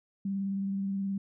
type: tone with vibrato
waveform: sine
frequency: 196 Hz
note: G3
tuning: in tune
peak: -29 dBFS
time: 0.25-1.18 s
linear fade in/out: 5 ms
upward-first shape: square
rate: 19 Hz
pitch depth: 16 cents each way
effects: none